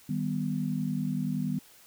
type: chord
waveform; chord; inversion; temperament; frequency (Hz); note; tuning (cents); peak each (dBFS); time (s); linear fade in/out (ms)
sine; Eb augmented; none; equal; 155.56 / 196 / 246.9; Eb3 / G3 / B3; 0 / 0 / 0; -32; 0.09-1.59; 5
effects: white hiss -56 dBFS RMS until 1.86 s